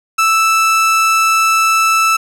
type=tone; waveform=30% pulse; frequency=1318.5 Hz; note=E6; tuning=in tune; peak=-7 dBFS; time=0.18-2.17 s; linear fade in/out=10 ms; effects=low-pass 12000 Hz 12 dB/octave + 7-bit